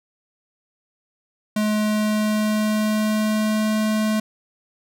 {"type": "tone with pitch glide", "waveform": "square", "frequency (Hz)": [212.6, 215.7], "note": ["G#3", "A3"], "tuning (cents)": [41, -34], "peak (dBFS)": -19, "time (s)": [1.56, 4.2], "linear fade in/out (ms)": 5, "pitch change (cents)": 25, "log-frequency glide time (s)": [1.81, 3.78], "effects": []}